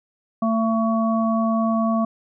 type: harmonic tone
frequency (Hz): 224.5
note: A3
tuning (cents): +35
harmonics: 1 / 3 / 5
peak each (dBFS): -19 / -24 / -26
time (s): 0.42-2.05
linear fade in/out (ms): 5
effects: none